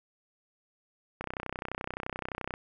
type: click train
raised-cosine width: 0.5 ms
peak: -19 dBFS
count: 43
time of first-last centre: 1.21-2.539 s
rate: 31.6 Hz
effects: none